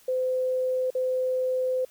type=tone with dropouts; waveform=sine; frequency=512 Hz; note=C5; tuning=38 cents flat; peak=-23 dBFS; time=0.08-1.85 s; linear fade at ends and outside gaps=5 ms; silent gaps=0.904-0.95 s; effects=white hiss -57 dBFS RMS until 1.9 s